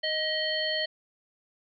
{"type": "harmonic tone with a mistuned harmonic", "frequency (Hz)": 622.3, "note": "D#5", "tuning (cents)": 0, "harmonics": [1, 3, 5, 7], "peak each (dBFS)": [-32, -32, -32, -32], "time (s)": [0.03, 0.86], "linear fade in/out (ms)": 10, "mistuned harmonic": 3, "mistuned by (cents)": 27, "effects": []}